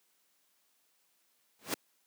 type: noise with exponential growth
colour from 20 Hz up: pink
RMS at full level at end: -28 dBFS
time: 1.59-1.74 s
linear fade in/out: 1 ms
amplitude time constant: 31 ms
effects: white hiss -73 dBFS RMS until 2.06 s + high-pass 200 Hz 12 dB/octave